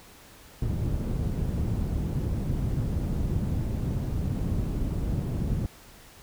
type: low-pass noise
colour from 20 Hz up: white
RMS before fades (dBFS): -28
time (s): 0.62-5.66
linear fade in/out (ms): 2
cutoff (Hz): 140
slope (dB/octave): 12
effects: pink hiss -51 dBFS RMS until 6.22 s